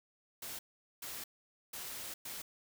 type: noise bursts at uneven times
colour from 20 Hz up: white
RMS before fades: -44 dBFS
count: 4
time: 0.42-0.59 / 1.02-1.24 / 1.73-2.14 / 2.25-2.42 s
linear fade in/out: 5 ms
effects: none